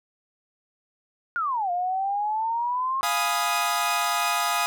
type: exponential two-way sweep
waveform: sine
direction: down then up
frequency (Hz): 1455 to 698.5 to 1082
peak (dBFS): -23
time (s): 1.36-3.01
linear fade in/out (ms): 0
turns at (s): 1.71
type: chord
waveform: sawtooth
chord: F half-diminished seventh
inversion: none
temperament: equal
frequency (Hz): 698.5 / 830.6 / 987.8 / 1244.5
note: F5 / Ab5 / Cb6 / Eb6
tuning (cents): 0 / 0 / 0 / 0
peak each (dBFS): -25 / -25 / -27 / -22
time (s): 3.03-4.66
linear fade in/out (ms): 0
effects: none